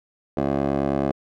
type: tone with band-pass filter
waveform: 15% pulse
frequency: 69.3 Hz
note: C#2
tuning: in tune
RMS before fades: -23 dBFS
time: 0.37-1.12 s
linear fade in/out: 5 ms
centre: 470 Hz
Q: 2
effects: none

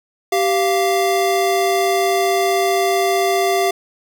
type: tone pair together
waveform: square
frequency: 389.5 / 694 Hz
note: G4 / F5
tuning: -11 / -11 cents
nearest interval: minor seventh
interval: 1000 cents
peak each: -18 dBFS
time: 0.32-3.71 s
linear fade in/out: 5 ms
effects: none

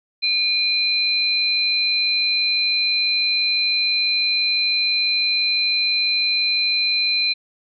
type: tone pair together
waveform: sine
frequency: 2422 / 4073 Hz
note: D#7 / C8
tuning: -47 / -47 cents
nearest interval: major sixth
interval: 900 cents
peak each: -22 / -18 dBFS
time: 0.22-7.34 s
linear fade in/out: 20 ms
effects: none

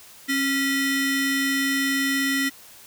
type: ring-modulated tone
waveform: 40% pulse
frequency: 1108.7 Hz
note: C#6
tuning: in tune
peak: -17 dBFS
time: 0.28-2.5 s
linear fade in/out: 20 ms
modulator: 837 Hz
effects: white hiss -47 dBFS RMS until 2.86 s

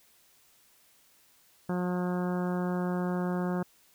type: harmonic tone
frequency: 179.5 Hz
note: F3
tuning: 48 cents sharp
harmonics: 1 / 2 / 3 / 4 / 5 / 6 / 7 / 8 / 9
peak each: -29 / -35 / -39 / -41 / -43 / -45 / -46 / -47 / -48 dBFS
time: 1.69-3.63 s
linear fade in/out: 5 ms
effects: white hiss -63 dBFS RMS until 3.94 s

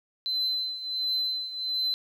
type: tone with tremolo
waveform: sine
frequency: 4053 Hz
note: B7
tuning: 44 cents sharp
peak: -22 dBFS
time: 0.26-1.94 s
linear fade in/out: 0 ms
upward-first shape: triangle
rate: 1.4 Hz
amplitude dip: 80%
effects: tanh soft clip ceiling -22 dBFS + 10-bit

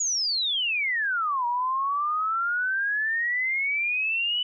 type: exponential two-way sweep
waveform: sine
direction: down then up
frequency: 6940 to 947 to 2996 Hz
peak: -23 dBFS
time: 0-4.43 s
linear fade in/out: 5 ms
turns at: 1.46 s
effects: none

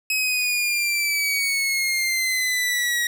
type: exponential sweep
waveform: sawtooth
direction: down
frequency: 2558 to 1900 Hz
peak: -17 dBFS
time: 0.1-3.07 s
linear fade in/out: 2 ms
effects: 8-bit

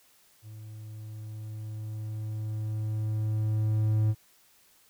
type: tone with level ramp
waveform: triangle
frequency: 108.1 Hz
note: A2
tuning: 30 cents flat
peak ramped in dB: -40 to -19 dBFS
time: 0.42-4.15 s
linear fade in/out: 50 ms
effects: white hiss -62 dBFS RMS until 4.89 s

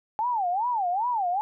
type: tone with vibrato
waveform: sine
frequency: 833 Hz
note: G#5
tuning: 5 cents sharp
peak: -23 dBFS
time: 0.19-1.41 s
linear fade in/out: 0 ms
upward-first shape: sine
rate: 2.5 Hz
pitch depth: 300 cents each way
effects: none

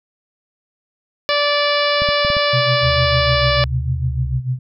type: harmonic tone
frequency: 582 Hz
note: D5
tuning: 16 cents flat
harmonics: 1 / 2 / 3 / 4 / 5 / 6 / 7 / 8 / 9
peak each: -18 / -21 / -23 / -24 / -25 / -26 / -26 / -27 / -28 dBFS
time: 1.29-3.64 s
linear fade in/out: 0 ms
type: clicks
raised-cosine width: 5 ms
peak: -14 dBFS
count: 5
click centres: 2.02 / 2.089 / 2.249 / 2.302 / 2.368 s
type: tone with tremolo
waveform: sine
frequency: 127.4 Hz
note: C3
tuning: 46 cents flat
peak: -15 dBFS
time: 2.53-4.59 s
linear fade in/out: 5 ms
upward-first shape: sine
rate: 6.7 Hz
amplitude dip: 80%
type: tone with vibrato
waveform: sine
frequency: 71.5 Hz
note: D2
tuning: 46 cents flat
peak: -21 dBFS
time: 2.81-4.41 s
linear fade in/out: 50 ms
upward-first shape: triangle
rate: 1.1 Hz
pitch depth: 200 cents each way
effects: none

